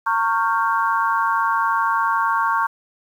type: chord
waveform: sine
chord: G half-diminished seventh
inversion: first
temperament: equal with one note detuned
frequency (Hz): 915.3 / 1108.7 / 1396.9 / 1568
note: Bb5 / Db6 / F6 / G6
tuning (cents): -32 / 0 / 0 / 0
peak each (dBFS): -21 / -20 / -25 / -26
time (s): 0.06-2.67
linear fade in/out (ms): 10
effects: 8-bit